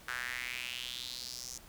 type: tone with high-pass filter sweep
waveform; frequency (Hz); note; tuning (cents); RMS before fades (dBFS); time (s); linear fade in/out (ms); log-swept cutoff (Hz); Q
sawtooth; 124.1; B2; +9; -41; 0.08-1.58; 5; 1500 to 6300; 4.1
effects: pink hiss -56 dBFS RMS until 1.68 s